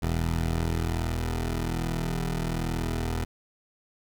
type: tone pair together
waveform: 15% pulse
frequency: 41.18 / 82.1 Hz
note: E1 / E2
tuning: -1 / -6 cents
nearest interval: octave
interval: 1195 cents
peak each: -22 / -24 dBFS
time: 0.02-3.25 s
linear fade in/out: 10 ms
effects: none